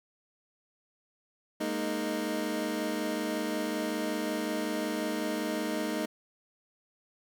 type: chord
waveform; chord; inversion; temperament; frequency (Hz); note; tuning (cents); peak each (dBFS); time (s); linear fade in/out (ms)
25% pulse; Ab suspended second; none; equal with one note detuned; 207.7 / 233.1 / 309.5; Ab3 / Bb3 / Eb4; 0 / 0 / -9; -33 / -32 / -29; 1.6-6.06; 10
effects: none